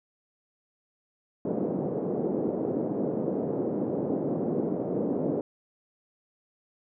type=band-pass noise; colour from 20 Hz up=white; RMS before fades=-29 dBFS; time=1.45-5.41 s; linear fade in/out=2 ms; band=160 to 490 Hz; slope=24 dB/octave; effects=none